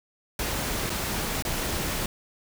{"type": "noise with dropouts", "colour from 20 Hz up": "pink", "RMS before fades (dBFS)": -29, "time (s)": [0.39, 2.06], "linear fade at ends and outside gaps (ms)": 2, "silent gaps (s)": [[0.896, 0.901], [1.424, 1.45]], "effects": []}